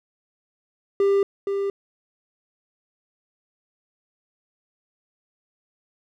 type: tone with echo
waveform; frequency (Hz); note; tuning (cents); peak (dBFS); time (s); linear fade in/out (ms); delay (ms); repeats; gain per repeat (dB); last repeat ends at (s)
triangle; 396.9; G4; +22; -14; 1-1.23; 2; 470; 1; -6; 1.7
effects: none